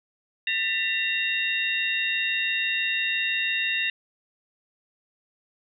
sine tone cluster, 1790 / 1973 / 2753 / 3699 Hz, A6 / B6 / F7 / A#7, +29 / -2 / -25 / -14 cents, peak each -30 / -31 / -26 / -30 dBFS, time 0.47-3.9 s, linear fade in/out 2 ms, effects none

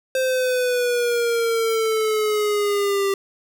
square exponential sweep, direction down, 523 to 392 Hz, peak -19 dBFS, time 0.15-3.14 s, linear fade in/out 2 ms, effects none

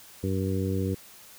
harmonic tone, 95.4 Hz, G2, 47 cents flat, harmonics 1 / 2 / 3 / 4 / 5, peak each -28 / -31 / -33 / -34 / -35 dBFS, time 0.23-0.95 s, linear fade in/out 10 ms, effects white hiss -50 dBFS RMS until 1.38 s

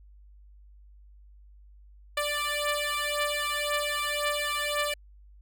10% pulse beating tone pair, 587.3 / 589.2 Hz, D5 / D5, 0 / +6 cents, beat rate 1.9 Hz, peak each -22 / -22 dBFS, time 2.17-4.94 s, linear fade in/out 5 ms, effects added 50 Hz sine -50 dBFS peak until 5.41 s

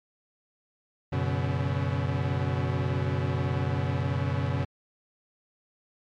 40% pulse chord, F# suspended fourth, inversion none, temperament equal with one note detuned, 92.5 / 123.47 / 141.83 Hz, F#2 / B2 / C#3, 0 / 0 / +40 cents, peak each -29 dBFS, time 1.12-4.65 s, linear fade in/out 10 ms, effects low-pass 3000 Hz 12 dB/octave + MP3 96 kbps

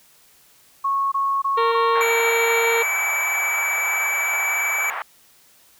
sine tone bursts, 1100 Hz, C#6, 14 cents flat, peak -18 dBFS, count 4, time 0.84-2.023 s, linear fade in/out 10 ms, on 280 ms, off 21 ms
harmonic tone, 461.5 Hz, A#4, 17 cents flat, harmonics 1 / 2 / 3 / 4 / 5 / 6 / 7 / 8 / 9, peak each -20 / -26 / -30 / -32 / -34 / -36 / -37 / -38 / -39 dBFS, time 1.57-2.83 s, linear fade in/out 10 ms
pink band-pass noise, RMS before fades -29 dBFS, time 1.95-5.02 s, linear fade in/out 0 ms, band 800 to 2000 Hz, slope 24 dB/octave
square tone with vibrato, 2300 Hz, D7, 37 cents flat, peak -21 dBFS, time 2.01-4.9 s, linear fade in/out 0 ms, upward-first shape square, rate 20 Hz, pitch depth 17 cents each way
effects white hiss -54 dBFS RMS until 5.79 s

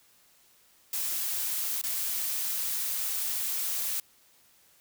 blue noise with dropouts, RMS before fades -31 dBFS, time 0.93-4 s, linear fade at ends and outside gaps 2 ms, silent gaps 1.815-1.837 s, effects white hiss -62 dBFS RMS until 4.8 s

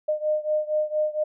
sine beating tone pair, 609 / 613.3 Hz, D#5 / D#5, -37 / -25 cents, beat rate 4.3 Hz, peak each -24 / -26 dBFS, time 0.08-1.24 s, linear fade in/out 10 ms, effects none

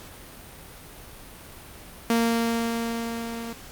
sawtooth tone with level ramp, 231 Hz, A#3, 16 cents flat, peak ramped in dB -15 to -29 dBFS, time 2.1-3.53 s, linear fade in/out 2 ms, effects pink hiss -44 dBFS RMS until 3.71 s + Opus 48 kbps

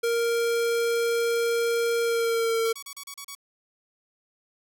square tone with pitch glide, 466.2 to 454.2 Hz, A#4 to A#4, 0 to -45 cents, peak -23 dBFS, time 0.03-2.73 s, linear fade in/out 10 ms, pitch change -45 cents, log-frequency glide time 2.02-2.61 s
5% pulse tone bursts, 1124 Hz, C#6, 24 cents sharp, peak -25 dBFS, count 7, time 2.65-3.351 s, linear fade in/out 5 ms, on 71 ms, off 34 ms
effects none

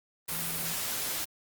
sine tone in noise, 166.4 Hz, E3, 17 cents sharp, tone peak -42 dBFS, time 0.31-0.74 s, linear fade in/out 10 ms, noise white, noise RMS -33 dBFS, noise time 0.28-1.25 s, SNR -12 dB, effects Opus 32 kbps

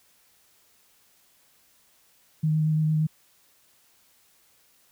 sine tone with vibrato, 155.5 Hz, D#3, 1 cent flat, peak -20 dBFS, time 2.43-3.07 s, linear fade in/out 10 ms, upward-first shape sine, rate 8.7 Hz, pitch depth 14 cents each way, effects white hiss -62 dBFS RMS until 4.91 s

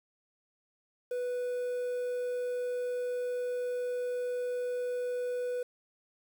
triangle tone with quantisation, 493.9 Hz, B4, in tune, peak -29 dBFS, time 1.11-5.63 s, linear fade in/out 5 ms, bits 9, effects none

